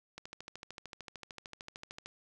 click train, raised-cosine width 0.2 ms, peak -27 dBFS, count 26, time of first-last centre 0.18-2.06 s, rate 13.3 Hz, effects none

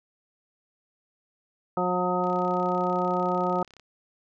harmonic tone, 180 Hz, F#3, 47 cents flat, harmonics 1 / 2 / 3 / 4 / 5 / 7, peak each -30 / -30 / -30 / -30 / -30 / -30 dBFS, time 1.77-3.63 s, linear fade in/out 2 ms
click train, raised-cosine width 0.2 ms, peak -33 dBFS, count 53, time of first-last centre 2.24-3.797 s, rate 33.4 Hz
effects none

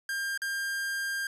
45% pulse tone with dropouts, 1600 Hz, G6, 35 cents sharp, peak -30 dBFS, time 0.09-1.27 s, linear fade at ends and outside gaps 2 ms, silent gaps 0.376-0.418 s, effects resampled to 32000 Hz

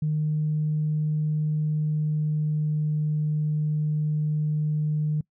sine tone with pitch glide, 152.9 to 151.93 Hz, D#3 to D#3, -30 to -41 cents, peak -21 dBFS, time 0.02-5.21 s, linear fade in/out 5 ms, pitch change -11 cents, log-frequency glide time 1.65-3.01 s, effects noise-tail reverb RT60 0.1 s tail -24 dB re dry + tanh soft clip ceiling -17 dBFS

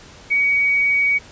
sine tone, 2256 Hz, C#7, 30 cents sharp, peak -14 dBFS, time 0.3-1.19 s, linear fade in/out 20 ms, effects pink hiss -43 dBFS RMS until 1.31 s + resampled to 16000 Hz

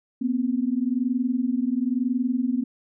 sine tone pair together, 240.3 / 261.3 Hz, B3 / C4, -47 / -2 cents, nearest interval minor second, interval 145 cents, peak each -24 dBFS, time 0.21-2.64 s, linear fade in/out 10 ms, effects none

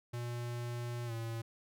square tone with pitch glide, 120 to 114.45 Hz, B2 to A#2, -49 to -31 cents, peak -38 dBFS, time 0.13-1.42 s, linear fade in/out 10 ms, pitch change -82 cents, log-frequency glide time 1.06-1.12 s, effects none

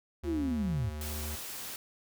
square tone, 75.6 Hz, D#2, 49 cents flat, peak -37 dBFS, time 0.23-1.36 s, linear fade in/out 10 ms
sine linear sweep, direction down, 359.2 to 84.4 Hz, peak -29 dBFS, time 0.24-0.92 s, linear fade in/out 50 ms
white noise, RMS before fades -41 dBFS, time 1.01-1.76 s, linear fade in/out 2 ms
effects none

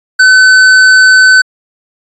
sine tone with hard clipping, 1517 Hz, F#6, 43 cents sharp, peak -3 dBFS, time 0.19-1.42 s, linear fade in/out 10 ms, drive 10 dB, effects resampled to 22050 Hz

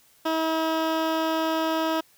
15% pulse tone with notch filter, 321.1 Hz, E4, 45 cents flat, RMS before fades -25 dBFS, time 0.25-2.01 s, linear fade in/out 10 ms, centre 8900 Hz, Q 0.6, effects white hiss -59 dBFS RMS until 2.17 s

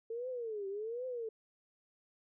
sine tone with vibrato, 446.8 Hz, A4, 27 cents sharp, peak -37 dBFS, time 0.1-1.29 s, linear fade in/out 5 ms, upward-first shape triangle, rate 1.3 Hz, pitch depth 260 cents each way, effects none

